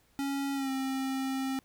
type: tone with pitch glide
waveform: square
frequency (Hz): 277.2 to 266.2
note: C#4 to C4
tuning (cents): 0 to +30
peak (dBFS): -31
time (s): 0.19-1.59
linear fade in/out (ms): 0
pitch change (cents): -70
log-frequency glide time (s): 0.54-0.7
effects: pink hiss -67 dBFS RMS until 1.64 s